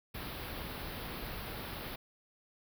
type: band-stop noise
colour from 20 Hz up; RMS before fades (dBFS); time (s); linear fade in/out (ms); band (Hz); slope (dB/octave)
pink; -42; 0.14-1.96; 10; 4800 to 11000; 48
effects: none